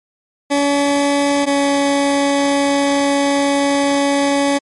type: tone pair in turn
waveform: 20% pulse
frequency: 284 / 281.4 Hz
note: C#4 / C#4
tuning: +42 / +26 cents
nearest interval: unison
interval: 16 cents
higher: first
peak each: -8 dBFS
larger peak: neither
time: 0.5-1.46 / 1.46-4.59 s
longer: second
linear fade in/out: 20 ms
effects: MP3 48 kbps